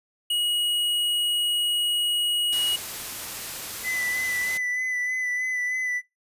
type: tone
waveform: square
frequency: 2900 Hz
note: F#7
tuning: 35 cents flat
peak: -23 dBFS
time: 0.3-2.76 s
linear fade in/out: 5 ms
type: noise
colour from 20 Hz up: white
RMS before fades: -34 dBFS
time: 2.52-4.58 s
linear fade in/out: 10 ms
type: tone with vibrato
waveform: triangle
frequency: 2000 Hz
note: B6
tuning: 21 cents sharp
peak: -23 dBFS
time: 3.83-6.02 s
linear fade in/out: 50 ms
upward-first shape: sine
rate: 3.2 Hz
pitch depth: 23 cents each way
effects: noise-tail reverb RT60 0.2 s tail -21 dB re dry + resampled to 32000 Hz